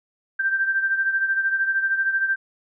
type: beating tone pair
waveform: sine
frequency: 1569 / 1582 Hz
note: G6 / G6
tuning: +1 / +15 cents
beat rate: 13 Hz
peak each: -20 / -27 dBFS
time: 0.39-2.36 s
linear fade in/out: 10 ms
effects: none